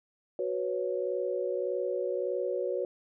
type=chord; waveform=sine; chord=F# suspended fourth; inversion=none; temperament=just; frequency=370 / 493.3 / 555 Hz; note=F#4 / B4 / C#5; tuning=0 / -2 / +2 cents; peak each=-33 dBFS; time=0.39-2.85 s; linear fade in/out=2 ms; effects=none